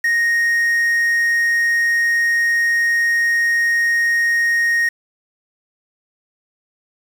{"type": "tone with quantisation", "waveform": "triangle", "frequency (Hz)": 1864.7, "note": "A#6", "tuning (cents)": 0, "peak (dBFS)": -12, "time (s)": [0.04, 4.89], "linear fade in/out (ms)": 5, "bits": 6, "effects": []}